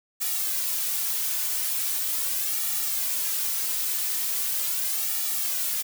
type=noise with flanger; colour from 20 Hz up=blue; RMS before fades=-27 dBFS; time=0.2-5.83 s; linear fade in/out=20 ms; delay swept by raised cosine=1.9 to 3.7 ms; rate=0.4 Hz; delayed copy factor=-0.85; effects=none